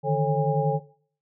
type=tone cluster; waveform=sine; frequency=147.5 / 158.3 / 437.5 / 546 / 812 Hz; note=D3 / D#3 / A4 / C#5 / G#5; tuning=+8 / +30 / -10 / -26 / -39 cents; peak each=-25 / -28 / -27 / -27 / -27 dBFS; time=0.03-0.8 s; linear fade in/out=50 ms; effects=noise-tail reverb RT60 0.5 s tail -18 dB re dry